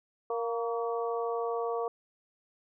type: harmonic tone with a mistuned harmonic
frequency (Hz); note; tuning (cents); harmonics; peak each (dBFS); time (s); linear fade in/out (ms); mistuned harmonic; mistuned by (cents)
233.1; A#3; 0; 2 / 3 / 4 / 5; -31 / -36 / -41 / -38; 0.3-1.88; 2; 5; -41
effects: none